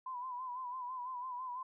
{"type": "tone with vibrato", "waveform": "sine", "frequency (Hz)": 1005, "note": "B5", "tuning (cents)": 30, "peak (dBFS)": -39, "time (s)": [0.06, 1.63], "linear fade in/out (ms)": 5, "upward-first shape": "sine", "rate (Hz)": 6, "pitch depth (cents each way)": 63, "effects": []}